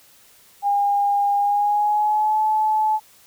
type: tone with pitch glide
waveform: sine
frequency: 810 to 863.1 Hz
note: G#5 to A5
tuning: -43 to -34 cents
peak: -16 dBFS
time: 0.62-3 s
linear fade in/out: 50 ms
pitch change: +109 cents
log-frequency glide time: 1.38-2.4 s
effects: white hiss -52 dBFS RMS until 3.26 s